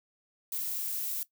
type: noise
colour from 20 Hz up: violet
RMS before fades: -34 dBFS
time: 0.52-1.23 s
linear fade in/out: 2 ms
effects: noise-tail reverb RT60 0.1 s tail -17 dB re dry